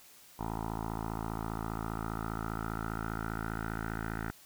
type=tone with low-pass filter sweep; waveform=10% pulse; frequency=55 Hz; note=A1; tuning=in tune; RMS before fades=-37 dBFS; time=0.39-4.31 s; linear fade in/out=5 ms; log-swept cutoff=1000 to 1600 Hz; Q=4.9; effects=white hiss -57 dBFS RMS until 4.45 s